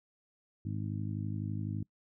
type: harmonic tone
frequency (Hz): 51.91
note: G#1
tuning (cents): 0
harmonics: 2 / 3 / 4 / 5 / 6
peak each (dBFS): -36 / -40 / -42 / -44 / -46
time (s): 0.65-1.83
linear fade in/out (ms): 5
effects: noise-tail reverb RT60 0.1 s tail -24 dB re dry